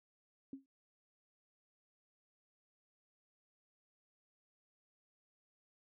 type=tone with exponential decay; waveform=sine; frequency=270.5 Hz; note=C#4; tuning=42 cents flat; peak=-40 dBFS; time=0.53-0.66 s; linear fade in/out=2 ms; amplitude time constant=27 ms; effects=none